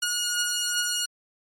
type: beating tone pair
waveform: 10% pulse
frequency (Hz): 1439 / 1441.6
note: F#6 / F#6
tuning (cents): -49 / -45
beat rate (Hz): 2.6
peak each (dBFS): -22 / -17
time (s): 0.02-1.06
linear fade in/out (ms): 10
effects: MP3 64 kbps